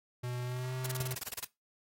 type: tone with pitch glide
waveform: square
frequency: 123.47 to 128.42 Hz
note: B2 to C3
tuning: 0 to -32 cents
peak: -36 dBFS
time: 0.23-1.15 s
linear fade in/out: 10 ms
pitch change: +68 cents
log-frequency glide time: 0.43-0.73 s
type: noise bursts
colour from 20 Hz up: white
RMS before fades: -38 dBFS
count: 12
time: 0.84-1.448 s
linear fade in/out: 5 ms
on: 25 ms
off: 28 ms
effects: noise-tail reverb RT60 0.2 s tail -20 dB re dry + AAC 48 kbps